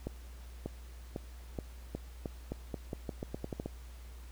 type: accelerating click train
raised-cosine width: 2 ms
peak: -23 dBFS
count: 16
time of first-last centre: 0.07-3.66 s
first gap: 590 ms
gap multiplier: 0.85
effects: added 60 Hz sine -46 dBFS peak until 4.31 s + pink hiss -59 dBFS RMS until 4.31 s